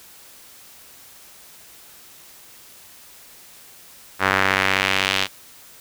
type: tone with band-pass filter sweep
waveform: sawtooth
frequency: 96.1 Hz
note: G2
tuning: 34 cents flat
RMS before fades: -20 dBFS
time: 4.19-5.28 s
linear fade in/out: 50 ms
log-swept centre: 1500 to 3300 Hz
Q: 1.6
effects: white hiss -46 dBFS RMS until 5.8 s